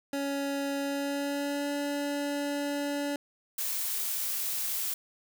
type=tone with pitch glide; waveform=25% pulse; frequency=279.6 to 286.8 Hz; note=C#4 to D4; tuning=+15 to -41 cents; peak=-26 dBFS; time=0.13-3.16 s; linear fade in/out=2 ms; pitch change=+44 cents; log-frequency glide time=0.79-1.71 s
type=noise; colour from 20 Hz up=blue; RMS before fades=-32 dBFS; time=3.58-4.94 s; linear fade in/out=5 ms
effects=none